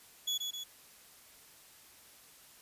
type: tone with echo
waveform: 35% pulse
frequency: 3389 Hz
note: G#7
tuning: 34 cents sharp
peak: -29 dBFS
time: 0.27-0.38 s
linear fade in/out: 10 ms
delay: 130 ms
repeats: 2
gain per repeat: -4 dB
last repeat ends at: 0.64 s
effects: white hiss -58 dBFS RMS until 2.61 s + resampled to 32000 Hz

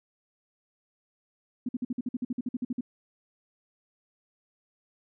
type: tone bursts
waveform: sine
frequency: 247 Hz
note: B3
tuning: in tune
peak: -27 dBFS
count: 15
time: 1.66-2.809 s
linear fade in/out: 5 ms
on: 29 ms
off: 51 ms
effects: none

